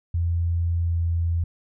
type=tone with pitch glide; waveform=sine; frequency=85 to 84.36 Hz; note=F2 to E2; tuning=-46 to +41 cents; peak=-20 dBFS; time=0.14-1.44 s; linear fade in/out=5 ms; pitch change=-13 cents; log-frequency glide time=0.83-0.96 s; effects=none